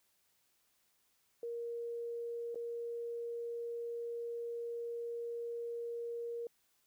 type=tone with dropouts; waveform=sine; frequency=469.6 Hz; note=A#4; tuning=13 cents sharp; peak=-38 dBFS; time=1.43-6.47 s; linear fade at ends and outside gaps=2 ms; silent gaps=2.546-2.556 s; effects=white hiss -75 dBFS RMS until 6.86 s